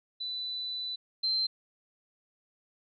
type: tone pair in turn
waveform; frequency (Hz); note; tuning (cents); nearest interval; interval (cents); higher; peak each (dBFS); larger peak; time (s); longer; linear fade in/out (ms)
sine; 3987 / 4116; B7 / C8; +16 / -29; minor second; 55; second; -33 / -26; second; 0.2-0.96 / 1.23-1.47; first; 10
effects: none